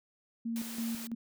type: tone with tremolo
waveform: sine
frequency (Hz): 230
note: A#3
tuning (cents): -23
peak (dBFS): -32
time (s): 0.45-1.15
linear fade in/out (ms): 10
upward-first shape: square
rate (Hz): 3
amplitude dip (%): 65
type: high-pass noise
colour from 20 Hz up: white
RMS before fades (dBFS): -44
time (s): 0.56-1.07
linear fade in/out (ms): 0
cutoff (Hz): 220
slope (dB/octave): 12
effects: none